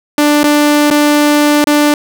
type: tone with dropouts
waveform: sawtooth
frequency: 295 Hz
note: D4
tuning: 8 cents sharp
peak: -3 dBFS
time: 0.18-1.94 s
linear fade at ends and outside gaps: 2 ms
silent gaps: 0.433-0.44 / 0.902-0.91 / 1.642-1.67 s
effects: none